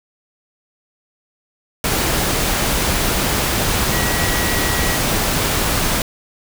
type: tone in noise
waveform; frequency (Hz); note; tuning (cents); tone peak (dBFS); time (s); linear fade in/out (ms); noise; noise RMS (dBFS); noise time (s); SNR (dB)
sine; 1923; B6; -47; -25; 3.92-4.96; 2; pink; -18; 1.84-6.02; -10
effects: none